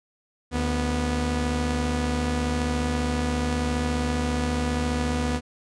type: tone pair together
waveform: sawtooth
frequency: 74.74 / 245.1 Hz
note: D2 / B3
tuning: +31 / -13 cents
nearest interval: octave + major sixth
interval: 2056 cents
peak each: -22 dBFS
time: 0.51-5.41 s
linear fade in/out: 50 ms
effects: resampled to 22050 Hz